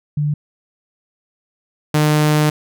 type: tone pair in turn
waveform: sine / sawtooth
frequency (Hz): 148 / 151.46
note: D3 / D#3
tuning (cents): +14 / -46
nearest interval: unison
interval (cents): 40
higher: second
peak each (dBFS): -15 / -8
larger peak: second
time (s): 0.17-0.34 / 1.94-2.5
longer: second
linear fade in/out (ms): 5
effects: none